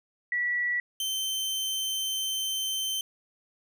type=tone pair in turn; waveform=sine / sawtooth; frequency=1946 / 3098 Hz; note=B6 / G7; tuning=-26 / -21 cents; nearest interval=minor sixth; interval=805 cents; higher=second; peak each=-25 dBFS; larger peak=neither; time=0.32-0.8 / 1-3.01 s; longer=second; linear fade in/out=2 ms; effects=none